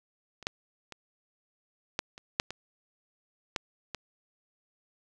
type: clicks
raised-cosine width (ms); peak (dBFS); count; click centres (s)
0.2; -29 / -12 / -25 / -11 / -28 / -7 / -20 / -12 / -18; 9; 0.427 / 0.469 / 0.923 / 1.991 / 2.179 / 2.399 / 2.506 / 3.562 / 3.947
effects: none